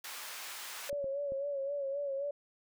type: high-pass noise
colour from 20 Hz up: pink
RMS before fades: -44 dBFS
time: 0.04-0.9 s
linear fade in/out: 5 ms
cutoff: 1100 Hz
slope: 12 dB/octave
type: tone with vibrato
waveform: sine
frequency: 559 Hz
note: C#5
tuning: 14 cents sharp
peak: -33 dBFS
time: 0.89-2.31 s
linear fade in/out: 5 ms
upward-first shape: sine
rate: 3.8 Hz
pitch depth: 56 cents each way
type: clicks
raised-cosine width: 2 ms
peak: -34 dBFS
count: 3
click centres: 0.929 / 1.043 / 1.321 s
effects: none